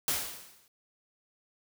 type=noise with exponential decay; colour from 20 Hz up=white; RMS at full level=-27 dBFS; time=0.08-0.68 s; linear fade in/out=1 ms; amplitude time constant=130 ms; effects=none